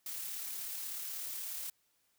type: noise with amplitude modulation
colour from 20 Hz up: blue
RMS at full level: -40 dBFS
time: 0.06-1.7 s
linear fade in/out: 2 ms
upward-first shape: sine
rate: 36.4 Hz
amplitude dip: 25%
effects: white hiss -75 dBFS RMS until 2.18 s